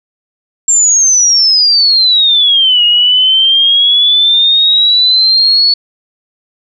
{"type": "exponential two-way sweep", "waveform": "sine", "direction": "down then up", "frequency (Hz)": [7440, 2864, 4433], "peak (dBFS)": -5, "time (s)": [0.68, 5.74], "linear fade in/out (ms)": 5, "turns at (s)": 2.84, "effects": []}